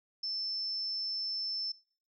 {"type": "tone", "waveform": "sine", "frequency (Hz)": 5300, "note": "E8", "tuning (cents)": 9, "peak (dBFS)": -33, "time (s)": [0.23, 1.72], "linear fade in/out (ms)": 5, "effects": ["noise-tail reverb RT60 0.5 s tail -24 dB re dry"]}